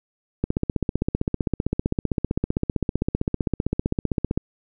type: click train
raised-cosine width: 3 ms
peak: -8 dBFS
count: 62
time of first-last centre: 0.44-4.375 s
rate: 15.5 Hz
effects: none